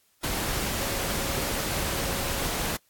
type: tone in noise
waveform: sine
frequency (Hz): 550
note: C#5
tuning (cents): -14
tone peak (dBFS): -39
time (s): 0.8-2.44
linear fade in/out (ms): 10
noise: pink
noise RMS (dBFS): -29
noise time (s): 0.23-2.77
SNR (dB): -13
effects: white hiss -66 dBFS RMS until 2.89 s + AAC 64 kbps